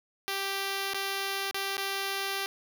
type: tone with dropouts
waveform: 5% pulse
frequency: 392 Hz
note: G4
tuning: in tune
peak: -19 dBFS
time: 0.28-2.46 s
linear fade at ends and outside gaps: 0 ms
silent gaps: 0.935-0.945 / 1.512-1.545 / 1.769-1.779 s
effects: none